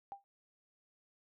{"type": "tone with exponential decay", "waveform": "sine", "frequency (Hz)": 795, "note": "G5", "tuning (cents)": 24, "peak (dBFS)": -38, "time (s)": [0.12, 0.24], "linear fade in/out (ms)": 0, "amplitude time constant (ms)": 24, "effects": []}